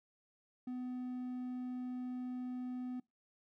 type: tone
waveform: triangle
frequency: 250.8 Hz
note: B3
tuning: 27 cents sharp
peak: -37 dBFS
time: 0.67-3 s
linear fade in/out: 5 ms
effects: noise-tail reverb RT60 0.2 s tail -24 dB re dry